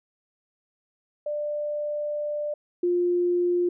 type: tone pair in turn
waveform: sine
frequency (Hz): 593 / 352.6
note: D5 / F4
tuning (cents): +17 / +17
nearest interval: major sixth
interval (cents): 900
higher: first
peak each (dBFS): -26 / -20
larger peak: second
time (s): 1.26-2.54 / 2.83-3.69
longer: first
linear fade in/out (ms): 5
effects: none